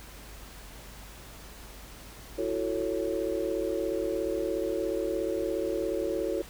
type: chord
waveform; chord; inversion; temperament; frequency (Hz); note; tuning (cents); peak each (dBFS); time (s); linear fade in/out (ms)
sine; F# minor seventh; third; just; 333 / 370 / 444 / 555; E4 / F#4 / A4 / C#5; +18 / 0 / +16 / +2; -33; 2.38-6.42; 5
effects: added 50 Hz sine -48 dBFS peak until 6.49 s + pink hiss -48 dBFS RMS until 6.49 s